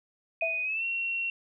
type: tone with pitch glide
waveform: sine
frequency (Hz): 2489 to 2730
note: D#7 to F7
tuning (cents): 0 to -40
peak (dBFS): -28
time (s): 0.41-1.3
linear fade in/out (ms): 2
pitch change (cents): +160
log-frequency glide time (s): 0.63-0.84
type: tone with exponential decay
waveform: sine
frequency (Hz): 659.3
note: E5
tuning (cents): 0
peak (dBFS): -25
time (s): 0.42-0.68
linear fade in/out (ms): 5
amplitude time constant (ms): 56
effects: none